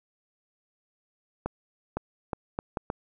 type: accelerating click train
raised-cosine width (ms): 1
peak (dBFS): -15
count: 6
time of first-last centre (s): 1.46-2.901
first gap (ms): 510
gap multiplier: 0.71
effects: none